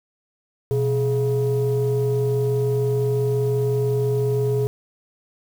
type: tone pair together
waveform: sine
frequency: 124.5 / 419.4 Hz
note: B2 / G#4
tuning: +14 / +17 cents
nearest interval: octave + major sixth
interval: 2103 cents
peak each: -19 dBFS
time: 0.71-4.67 s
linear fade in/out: 0 ms
effects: tanh soft clip ceiling -14 dBFS + 7-bit